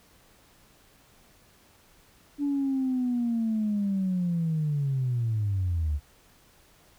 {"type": "linear sweep", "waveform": "sine", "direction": "down", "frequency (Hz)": [289.8, 70.1], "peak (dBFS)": -23, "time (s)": [2.38, 6], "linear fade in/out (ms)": 50, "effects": ["tanh soft clip ceiling -20 dBFS", "pink hiss -59 dBFS RMS until 6.98 s"]}